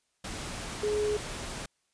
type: tone in noise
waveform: sine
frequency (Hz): 420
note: G#4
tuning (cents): +19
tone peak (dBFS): -26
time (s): 0.83-1.17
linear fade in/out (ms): 5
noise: pink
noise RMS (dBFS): -38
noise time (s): 0.24-1.66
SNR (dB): +9
effects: white hiss -75 dBFS RMS until 1.93 s + resampled to 22050 Hz